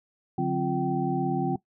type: tone cluster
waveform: sine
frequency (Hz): 144.7 / 182 / 264.6 / 350.3 / 772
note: D3 / F#3 / C4 / F4 / G5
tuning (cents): -25 / -28 / +20 / +5 / -27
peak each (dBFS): -30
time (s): 0.38-1.56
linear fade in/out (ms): 5
effects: noise-tail reverb RT60 0.1 s tail -18 dB re dry